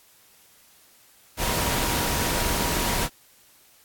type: tone in noise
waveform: sine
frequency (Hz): 952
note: A#5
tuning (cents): +36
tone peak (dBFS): -33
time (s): 1.37-3.09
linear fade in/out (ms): 50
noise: pink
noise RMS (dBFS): -25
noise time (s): 1.37-3.09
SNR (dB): -11
effects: white hiss -56 dBFS RMS until 3.84 s + AAC 64 kbps